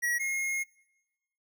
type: tone pair in turn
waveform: square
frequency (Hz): 1916 / 2151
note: A#6 / C7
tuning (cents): +47 / +47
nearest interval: major second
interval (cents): 200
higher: second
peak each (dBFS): -27 / -30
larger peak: first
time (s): 0.02-0.19 / 0.19-0.64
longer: second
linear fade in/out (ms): 20
effects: noise-tail reverb RT60 1.0 s tail -22 dB re dry